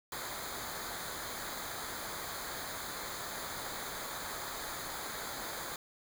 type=noise with comb filter; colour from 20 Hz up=pink; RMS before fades=-41 dBFS; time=0.12-5.76 s; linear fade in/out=2 ms; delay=0.36 ms; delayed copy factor=-0.75; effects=none